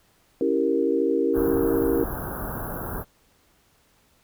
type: chord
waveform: sine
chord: C# diminished seventh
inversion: none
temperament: equal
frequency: 277.2 / 329.6 / 392 / 466.2 Hz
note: C#4 / E4 / G4 / Bb4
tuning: 0 / 0 / 0 / 0 cents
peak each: -26 / -25 / -25 / -24 dBFS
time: 0.41-2.04 s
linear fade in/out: 2 ms
type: band-stop noise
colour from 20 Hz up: pink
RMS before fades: -31 dBFS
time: 1.33-3.05 s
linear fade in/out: 50 ms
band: 1600 to 11000 Hz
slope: 96 dB/octave
effects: pink hiss -62 dBFS RMS until 4.23 s